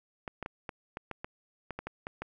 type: clicks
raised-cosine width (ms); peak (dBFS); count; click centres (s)
0.5; -22; 12; 0.278 / 0.427 / 0.461 / 0.692 / 0.971 / 1.113 / 1.245 / 1.707 / 1.79 / 1.87 / 2.069 / 2.22
effects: none